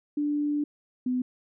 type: tone pair in turn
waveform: sine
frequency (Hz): 293.7 / 251.7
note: D4 / B3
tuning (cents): 0 / +33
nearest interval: minor third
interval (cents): 267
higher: first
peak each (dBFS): -24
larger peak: neither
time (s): 0.17-0.64 / 1.06-1.22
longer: first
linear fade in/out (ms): 5
effects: none